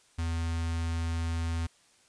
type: tone with notch filter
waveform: square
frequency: 82.7 Hz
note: E2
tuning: 6 cents sharp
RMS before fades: -31 dBFS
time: 0.18-1.67 s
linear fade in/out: 10 ms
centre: 490 Hz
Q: 0.98
effects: white hiss -63 dBFS RMS until 2.08 s + resampled to 22050 Hz